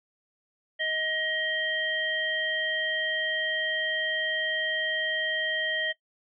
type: harmonic tone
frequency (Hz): 630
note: D#5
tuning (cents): +21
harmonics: 1 / 3 / 5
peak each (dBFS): -35 / -29 / -31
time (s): 0.79-5.93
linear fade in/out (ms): 20
effects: noise-tail reverb RT60 0.1 s tail -18 dB re dry

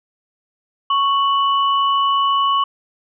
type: tone pair together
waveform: sine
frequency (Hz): 1108.7 / 2963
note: C#6 / F#7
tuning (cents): 0 / +2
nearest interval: octave + perfect fourth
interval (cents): 1702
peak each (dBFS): -14 / -23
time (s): 0.9-2.64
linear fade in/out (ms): 5
effects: none

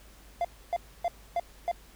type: tone bursts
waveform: triangle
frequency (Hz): 692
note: F5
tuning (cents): -16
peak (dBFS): -23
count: 5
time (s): 0.41-1.715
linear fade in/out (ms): 2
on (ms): 37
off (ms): 280
effects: added 50 Hz sine -53 dBFS peak until 1.95 s + pink hiss -56 dBFS RMS until 1.95 s

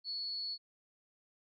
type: tone with amplitude modulation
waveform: sine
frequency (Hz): 4400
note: C#8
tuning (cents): -14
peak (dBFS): -34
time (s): 0.04-0.58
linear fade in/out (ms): 50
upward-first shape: sine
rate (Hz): 218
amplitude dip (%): 55
effects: none

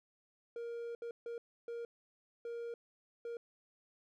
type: tone bursts at uneven times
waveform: triangle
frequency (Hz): 469.1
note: A#4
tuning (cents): +11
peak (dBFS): -38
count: 6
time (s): 0.56-0.95 / 1.02-1.11 / 1.26-1.38 / 1.68-1.85 / 2.45-2.74 / 3.25-3.37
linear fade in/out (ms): 2
effects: none

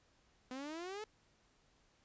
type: exponential sweep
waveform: sawtooth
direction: up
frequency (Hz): 250 to 440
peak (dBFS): -39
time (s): 0.51-1.04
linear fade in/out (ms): 2
effects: pink hiss -72 dBFS RMS until 2.04 s + resampled to 16000 Hz

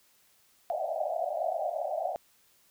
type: band-pass noise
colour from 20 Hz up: pink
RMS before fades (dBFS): -32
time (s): 0.7-2.16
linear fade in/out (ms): 0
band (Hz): 590 to 760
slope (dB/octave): 96
effects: white hiss -65 dBFS RMS until 2.7 s

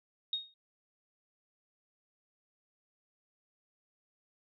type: tone with exponential decay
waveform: sine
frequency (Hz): 3729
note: A#7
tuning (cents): 0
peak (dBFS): -28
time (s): 0.33-0.54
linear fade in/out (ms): 2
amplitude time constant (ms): 45
effects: none

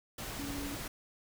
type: tone in noise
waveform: sine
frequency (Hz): 282.6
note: C#4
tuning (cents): +34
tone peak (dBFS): -39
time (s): 0.39-0.75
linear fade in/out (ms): 5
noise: pink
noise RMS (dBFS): -41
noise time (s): 0.18-0.88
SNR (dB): -1
effects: none

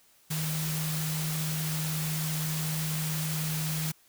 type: tone in noise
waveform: sine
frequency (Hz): 156.4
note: D#3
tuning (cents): +9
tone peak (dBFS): -30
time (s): 0.3-3.92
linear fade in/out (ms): 10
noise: white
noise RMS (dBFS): -35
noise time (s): 0.3-3.92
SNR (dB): +2
effects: white hiss -62 dBFS RMS until 4.08 s

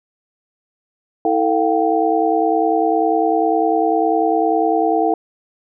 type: tone cluster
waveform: sine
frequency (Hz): 324.7 / 446.7 / 704 / 774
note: E4 / A4 / F5 / G5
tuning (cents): -26 / +26 / +14 / -22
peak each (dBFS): -19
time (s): 1.25-5.14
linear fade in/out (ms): 2
effects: none

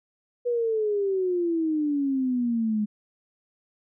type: exponential sweep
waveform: sine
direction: down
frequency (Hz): 490.3 to 207.7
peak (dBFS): -22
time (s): 0.45-2.86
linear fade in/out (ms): 20
effects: none

